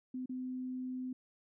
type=tone with dropouts; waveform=sine; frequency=255.2 Hz; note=C4; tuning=43 cents flat; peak=-37 dBFS; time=0.14-1.13 s; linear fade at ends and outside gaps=5 ms; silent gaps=0.259-0.293 s; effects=none